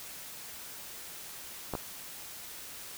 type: clicks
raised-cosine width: 1 ms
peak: -19 dBFS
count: 2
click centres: 1.737 / 1.752 s
effects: white hiss -45 dBFS RMS until 2.97 s